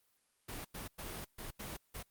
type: noise bursts at uneven times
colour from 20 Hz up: pink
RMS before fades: -44 dBFS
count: 6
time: 0.48-0.65 / 0.74-0.88 / 0.98-1.25 / 1.38-1.51 / 1.59-1.77 / 1.94-2.03 s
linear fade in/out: 10 ms
effects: white hiss -75 dBFS RMS until 2.1 s + Opus 32 kbps